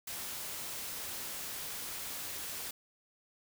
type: noise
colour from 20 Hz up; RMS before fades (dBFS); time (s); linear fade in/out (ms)
white; -41; 0.07-2.71; 5
effects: none